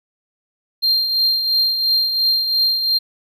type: tone with tremolo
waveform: triangle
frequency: 4186 Hz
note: C8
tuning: in tune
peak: -11 dBFS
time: 0.82-2.99 s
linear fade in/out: 20 ms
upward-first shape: triangle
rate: 2.9 Hz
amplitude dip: 55%
effects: none